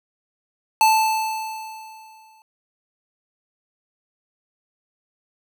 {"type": "tone with exponential decay", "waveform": "square", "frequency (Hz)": 878, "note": "A5", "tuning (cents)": -4, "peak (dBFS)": -12, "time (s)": [0.81, 2.42], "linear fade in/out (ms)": 1, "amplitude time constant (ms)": 350, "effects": []}